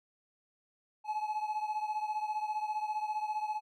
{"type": "beating tone pair", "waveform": "triangle", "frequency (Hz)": [850, 865], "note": ["G#5", "A5"], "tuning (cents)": [40, -30], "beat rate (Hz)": 15, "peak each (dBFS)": [-32, -36], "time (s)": [1.04, 3.61], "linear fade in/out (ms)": 50, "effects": []}